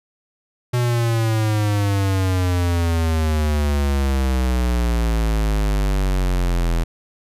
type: exponential sweep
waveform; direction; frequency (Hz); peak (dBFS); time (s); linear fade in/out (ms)
square; down; 123.47 to 41.37; -17; 0.73-6.84; 10
effects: resampled to 32000 Hz